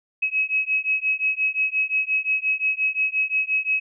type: beating tone pair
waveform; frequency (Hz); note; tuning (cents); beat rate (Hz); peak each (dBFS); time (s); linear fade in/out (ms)
sine; 2556 / 2561.7; D#7 / D#7; +46 / +50; 5.7; -23; 0.22-3.8; 10
effects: none